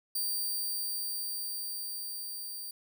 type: tone with level ramp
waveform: 5% pulse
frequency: 4677 Hz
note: D8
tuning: 8 cents flat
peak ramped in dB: -23 to -32 dBFS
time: 0.15-2.71 s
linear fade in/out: 5 ms
effects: none